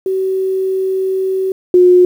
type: tone pair in turn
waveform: sine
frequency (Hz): 379.8 / 360.4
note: F#4 / F#4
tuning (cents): +45 / -45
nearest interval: minor second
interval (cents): 90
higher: first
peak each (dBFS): -13 / -4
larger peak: second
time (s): 0.06-1.52 / 1.74-2.05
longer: first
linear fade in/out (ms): 2
effects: 7-bit